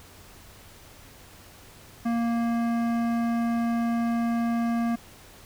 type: tone with hard clipping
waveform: sine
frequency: 233.1 Hz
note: A#3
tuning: in tune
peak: -25 dBFS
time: 2.05-4.96 s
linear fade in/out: 10 ms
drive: 14 dB
effects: added 93 Hz sine -56 dBFS peak until 5.45 s + pink hiss -50 dBFS RMS until 5.45 s